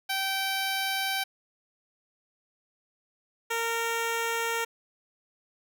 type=tone pair in turn; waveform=10% pulse; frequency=775 / 460.8 Hz; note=G5 / A#4; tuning=-20 / -20 cents; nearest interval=major sixth; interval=900 cents; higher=first; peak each=-19 / -19 dBFS; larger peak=neither; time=0.09-1.24 / 3.5-4.65 s; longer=neither; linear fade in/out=10 ms; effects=none